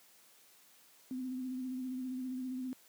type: tone with vibrato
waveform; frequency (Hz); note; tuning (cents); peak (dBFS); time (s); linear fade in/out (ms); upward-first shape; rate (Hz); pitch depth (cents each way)
sine; 256.2; C4; -36; -36; 1.11-2.73; 0; sine; 15; 33
effects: white hiss -63 dBFS RMS until 2.88 s + high-pass 150 Hz 12 dB/octave